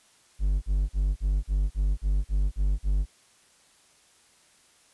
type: tone bursts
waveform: triangle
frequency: 49 Hz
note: G1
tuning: in tune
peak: -19 dBFS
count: 10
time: 0.39-3.059 s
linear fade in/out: 50 ms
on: 230 ms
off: 41 ms
effects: white hiss -60 dBFS RMS until 4.93 s + resampled to 24000 Hz